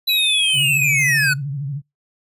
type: linear sweep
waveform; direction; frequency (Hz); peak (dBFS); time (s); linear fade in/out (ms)
square; down; 3997 to 1447; -16; 0.07-1.34; 10
type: tone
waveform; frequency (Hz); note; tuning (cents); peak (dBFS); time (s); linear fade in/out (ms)
triangle; 2541; D#7; +36; -19; 0.09-1.33; 5
type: tone with vibrato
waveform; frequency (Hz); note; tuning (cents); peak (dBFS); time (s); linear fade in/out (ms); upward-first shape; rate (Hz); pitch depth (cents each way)
sine; 140.4; C#3; +22; -22; 0.53-1.82; 50; sine; 13; 100
effects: noise-tail reverb RT60 0.2 s tail -26 dB re dry + resampled to 32000 Hz